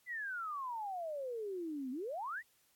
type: exponential two-way sweep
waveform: sine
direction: down then up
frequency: 2030 to 246.9 to 2030 Hz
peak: -38 dBFS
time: 0.06-2.43 s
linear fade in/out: 50 ms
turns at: 1.91 s
effects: white hiss -72 dBFS RMS until 2.75 s + AAC 64 kbps